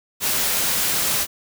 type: noise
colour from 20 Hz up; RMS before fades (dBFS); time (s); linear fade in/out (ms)
white; -21; 0.2-1.27; 50
effects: none